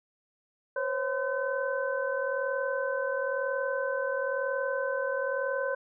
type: tone cluster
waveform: sine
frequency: 504 / 545 / 1020 / 1527 Hz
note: B4 / C#5 / C6 / G6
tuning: +35 / -29 / -44 / -46 cents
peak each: -35 / -30 / -37 / -34 dBFS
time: 0.76-5.75 s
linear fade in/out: 5 ms
effects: none